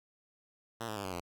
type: tone with pitch steps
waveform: 5% pulse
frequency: 115.2 / 107.49 / 100.29 / 93.57 / 87.31 Hz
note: A#2 / A2 / G2 / F#2 / F2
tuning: -20 / -40 / +40 / +20 / 0 cents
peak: -26 dBFS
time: 0.8-1.205 s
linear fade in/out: 10 ms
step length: 81 ms
effects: none